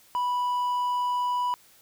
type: tone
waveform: triangle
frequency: 985 Hz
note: B5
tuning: 5 cents flat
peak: -22 dBFS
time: 0.15-1.54 s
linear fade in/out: 0 ms
effects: white hiss -57 dBFS RMS until 1.81 s